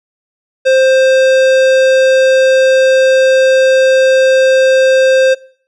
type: tone with tanh clipping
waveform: sine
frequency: 525 Hz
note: C5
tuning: 6 cents sharp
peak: -8 dBFS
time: 0.65-5.35 s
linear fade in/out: 20 ms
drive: 18 dB
effects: noise-tail reverb RT60 0.5 s tail -22 dB re dry